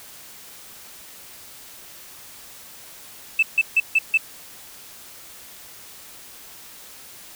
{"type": "tone bursts", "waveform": "sine", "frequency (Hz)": 2637, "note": "E7", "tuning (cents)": 0, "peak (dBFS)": -12, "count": 5, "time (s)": [3.39, 4.175], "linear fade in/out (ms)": 5, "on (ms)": 37, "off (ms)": 150, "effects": ["tanh soft clip ceiling -9 dBFS", "white hiss -43 dBFS RMS until 7.35 s"]}